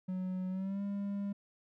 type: tone with pitch glide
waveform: triangle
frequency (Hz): 185 to 200.6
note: F#3 to G3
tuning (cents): 0 to +40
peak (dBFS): -32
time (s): 0.08-1.33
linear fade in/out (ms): 10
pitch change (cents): +140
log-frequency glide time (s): 0.49-0.82
effects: none